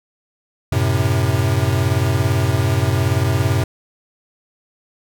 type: chord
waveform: square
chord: F# diminished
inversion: none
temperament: equal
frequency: 92.5 / 110 / 130.81 Hz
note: F#2 / A2 / C3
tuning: 0 / 0 / 0 cents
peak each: -20 dBFS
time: 0.72-3.64 s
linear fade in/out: 5 ms
effects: none